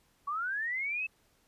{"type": "linear sweep", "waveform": "sine", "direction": "up", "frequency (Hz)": [1107, 2637], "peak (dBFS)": -31, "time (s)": [0.27, 1.07], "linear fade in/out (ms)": 10, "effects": ["pink hiss -69 dBFS RMS until 1.47 s", "resampled to 32000 Hz"]}